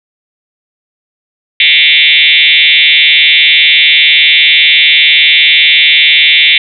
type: tone with frequency modulation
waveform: sine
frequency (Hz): 2892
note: F#7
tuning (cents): -40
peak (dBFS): -3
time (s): 1.6-6.58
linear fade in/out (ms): 2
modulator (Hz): 155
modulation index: 5.5
effects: none